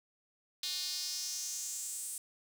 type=tone with high-pass filter sweep; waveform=square; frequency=165 Hz; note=E3; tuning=2 cents sharp; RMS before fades=-39 dBFS; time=0.63-2.18 s; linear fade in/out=2 ms; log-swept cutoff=4000 to 8900 Hz; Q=3.6; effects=none